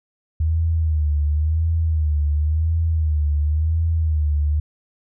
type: tone with vibrato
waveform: sine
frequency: 77.78 Hz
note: D#2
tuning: in tune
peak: -16 dBFS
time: 0.4-4.6 s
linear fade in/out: 5 ms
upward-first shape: sine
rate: 0.94 Hz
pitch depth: 94 cents each way
effects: none